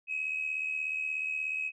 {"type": "tone with amplitude modulation", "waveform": "sine", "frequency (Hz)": 2551, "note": "D#7", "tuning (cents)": 43, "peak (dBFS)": -27, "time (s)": [0.07, 1.72], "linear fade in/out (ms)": 50, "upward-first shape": "sine", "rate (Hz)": 76.7, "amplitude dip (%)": 65, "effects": ["tanh soft clip ceiling -24 dBFS"]}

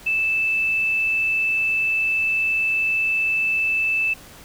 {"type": "tone", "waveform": "sine", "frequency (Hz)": 2635, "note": "E7", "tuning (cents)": -1, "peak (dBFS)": -18, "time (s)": [0.06, 4.14], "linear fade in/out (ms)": 10, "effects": ["pink hiss -44 dBFS RMS until 4.44 s"]}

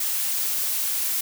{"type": "noise", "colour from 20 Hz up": "blue", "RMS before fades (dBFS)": -25, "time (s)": [0, 1.21], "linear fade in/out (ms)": 5, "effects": []}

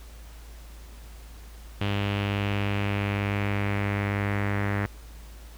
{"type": "tone with low-pass filter sweep", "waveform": "sawtooth", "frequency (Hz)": 101.1, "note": "G#2", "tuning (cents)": -46, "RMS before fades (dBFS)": -27, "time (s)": [1.81, 4.86], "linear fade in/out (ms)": 0, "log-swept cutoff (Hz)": [3000, 1900], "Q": 3.2, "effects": ["added 55 Hz sine -42 dBFS peak until 5.57 s", "pink hiss -52 dBFS RMS until 5.57 s"]}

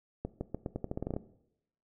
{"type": "accelerating click train", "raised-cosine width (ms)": 2, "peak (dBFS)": -21, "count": 13, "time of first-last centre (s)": [0.25, 1.165], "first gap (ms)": 160, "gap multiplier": 0.85, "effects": ["noise-tail reverb RT60 0.8 s tail -17 dB re dry"]}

